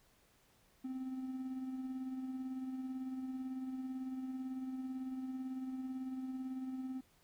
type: tone with tremolo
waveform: triangle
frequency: 260 Hz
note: C4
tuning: 11 cents flat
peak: -35 dBFS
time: 0.84-7.01 s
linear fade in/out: 10 ms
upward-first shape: sine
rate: 18 Hz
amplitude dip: 45%
effects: tanh soft clip ceiling -31 dBFS + pink hiss -70 dBFS RMS until 7.23 s